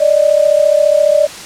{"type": "tone pair together", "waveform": "sine", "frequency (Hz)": [581.4, 616], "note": ["D5", "D#5"], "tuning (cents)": [-18, -17], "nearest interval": "minor second", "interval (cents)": 101, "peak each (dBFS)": -10, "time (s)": [0, 1.27], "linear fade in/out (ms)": 10, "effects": ["white hiss -29 dBFS RMS until 1.45 s", "low-pass 8000 Hz 12 dB/octave"]}